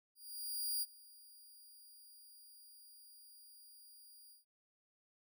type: tone with ADSR envelope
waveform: 5% pulse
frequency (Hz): 4812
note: D8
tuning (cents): +41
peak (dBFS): -28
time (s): 0.15-4.45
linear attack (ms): 670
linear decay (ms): 34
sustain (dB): -23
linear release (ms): 140
effects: none